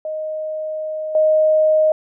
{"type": "tone with level steps", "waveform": "sine", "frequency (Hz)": 622.3, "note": "D#5", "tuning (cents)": 0, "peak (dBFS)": [-22, -11], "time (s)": [0.05, 1.92], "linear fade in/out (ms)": 2, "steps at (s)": 1.15, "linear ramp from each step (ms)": 2, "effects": []}